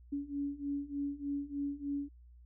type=beating tone pair; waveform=sine; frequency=281.8 / 285.1 Hz; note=C#4 / C#4; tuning=+29 / +49 cents; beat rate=3.3 Hz; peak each=-39 / -37 dBFS; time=0.12-2.09 s; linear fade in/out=10 ms; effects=added 60 Hz sine -54 dBFS peak until 2.45 s